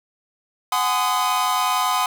45% pulse chord, Ab dominant seventh, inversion third, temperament equal with one note detuned, 740 / 830.6 / 1022.6 / 1244.5 Hz, Gb5 / Ab5 / C6 / Eb6, 0 / 0 / -40 / 0 cents, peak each -25 / -27 / -22 / -24 dBFS, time 0.72-2.06 s, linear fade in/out 2 ms, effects none

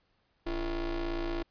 45% pulse ring-modulated tone, 155.56 Hz, D#3, in tune, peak -28 dBFS, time 0.46-1.43 s, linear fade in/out 10 ms, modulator 184 Hz, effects pink hiss -73 dBFS RMS until 1.5 s + resampled to 11025 Hz

